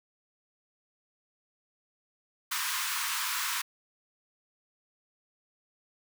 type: high-pass noise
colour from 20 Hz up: pink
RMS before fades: -32 dBFS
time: 2.51-3.62 s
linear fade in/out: 10 ms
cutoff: 940 Hz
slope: 96 dB/octave
effects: none